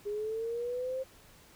sine linear sweep, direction up, 407.5 to 530 Hz, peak -32 dBFS, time 0.05-1.04 s, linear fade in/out 20 ms, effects pink hiss -58 dBFS RMS until 1.55 s

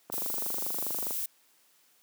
click train, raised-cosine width 1 ms, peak -24 dBFS, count 26, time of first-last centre 0.1-1.108 s, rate 24.8 Hz
violet noise, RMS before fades -33 dBFS, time 0.12-1.26 s, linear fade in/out 5 ms
effects white hiss -65 dBFS RMS until 2.02 s + high-pass 200 Hz 12 dB/octave

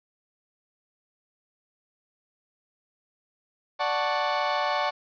35% pulse chord, D major seventh, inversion none, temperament equal, 587.3 / 740 / 880 / 1108.7 Hz, D5 / F#5 / A5 / C#6, 0 / 0 / 0 / 0 cents, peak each -28 dBFS, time 3.79-4.91 s, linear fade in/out 20 ms, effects resampled to 11025 Hz + 9-bit

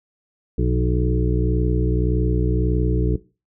harmonic tone with a mistuned harmonic, 61.74 Hz, B1, in tune, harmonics 1 / 2 / 3 / 5 / 6 / 7, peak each -20 / -23 / -25 / -27 / -28 / -28 dBFS, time 0.58-3.16 s, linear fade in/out 5 ms, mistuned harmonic 3, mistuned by -26 cents, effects noise-tail reverb RT60 0.3 s tail -18 dB re dry

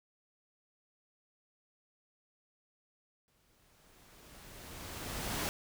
pink noise with exponential growth, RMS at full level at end -34 dBFS, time 3.28-5.49 s, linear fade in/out 0 ms, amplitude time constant 480 ms, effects none

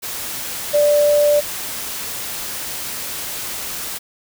sine tone in noise, 587.3 Hz, D5, in tune, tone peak -11 dBFS, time 0.73-1.41 s, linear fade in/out 20 ms, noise white, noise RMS -27 dBFS, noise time 0.02-3.99 s, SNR +13 dB, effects none

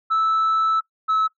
sine tone pair in turn, 1313 / 1297.9 Hz, E6 / E6, -7 / -27 cents, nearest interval unison, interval 20 cents, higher first, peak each -14 dBFS, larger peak neither, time 0.1-0.81 / 1.08-1.28 s, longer first, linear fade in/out 20 ms, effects noise-tail reverb RT60 0.1 s tail -20 dB re dry + tanh soft clip ceiling -15 dBFS

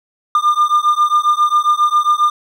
triangle beating tone pair, 1200 / 1207.4 Hz, D6 / D6, +37 / +48 cents, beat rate 7.4 Hz, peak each -12 dBFS, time 0.35-2.3 s, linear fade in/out 2 ms, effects none

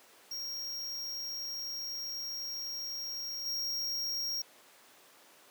square tone with level steps, 5588 Hz, F8, in tune, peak -37 / -33 dBFS, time 0.31-4.42 s, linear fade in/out 5 ms, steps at 3.46 s, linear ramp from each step 2 ms, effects pink hiss -58 dBFS RMS until 5.5 s + high-pass 400 Hz 12 dB/octave

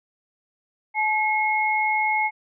sine tone pair together, 859 / 2165 Hz, A5 / C#7, -42 / -41 cents, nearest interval octave + major third, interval 1601 cents, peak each -22 dBFS, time 0.94-2.31 s, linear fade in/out 50 ms, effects none

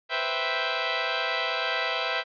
10% pulse chord, C major seventh, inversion third, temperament equal, 493.9 / 523.3 / 659.3 / 784 Hz, B4 / C5 / E5 / G5, 0 / 0 / 0 / 0 cents, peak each -24 / -25 / -20 / -24 dBFS, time 0.09-2.24 s, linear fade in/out 50 ms, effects resampled to 11025 Hz

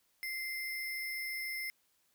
sine tone with sample-and-hold, 2087 Hz, C7, 5 cents flat, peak -36 dBFS, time 0.23-1.7 s, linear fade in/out 0 ms, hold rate 7350 Hz, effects white hiss -74 dBFS RMS until 2.14 s

